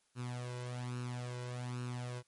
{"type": "tone with flanger", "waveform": "sawtooth", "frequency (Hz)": 123.47, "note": "B2", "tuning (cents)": 0, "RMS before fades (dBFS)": -41, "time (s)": [0.15, 2.23], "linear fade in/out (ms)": 50, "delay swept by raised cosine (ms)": [0.73, 2.03], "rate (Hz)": 1.2, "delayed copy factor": 0.7, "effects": ["white hiss -75 dBFS RMS until 2.27 s", "MP3 48 kbps"]}